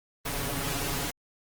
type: noise with comb filter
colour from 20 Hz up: pink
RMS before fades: -31 dBFS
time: 0.25-1.11 s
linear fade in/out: 10 ms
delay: 7.1 ms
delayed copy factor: +0.95
effects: Opus 24 kbps